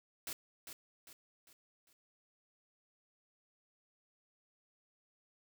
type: noise with echo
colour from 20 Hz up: white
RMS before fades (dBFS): -42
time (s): 0.27-0.33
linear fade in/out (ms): 2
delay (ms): 400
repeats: 4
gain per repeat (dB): -7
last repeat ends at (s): 1.93
effects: none